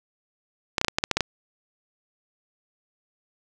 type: clicks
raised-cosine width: 0.2 ms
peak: -4 dBFS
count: 9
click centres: 0.782 / 0.814 / 0.847 / 0.883 / 0.985 / 1.039 / 1.113 / 1.17 / 1.207 s
effects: none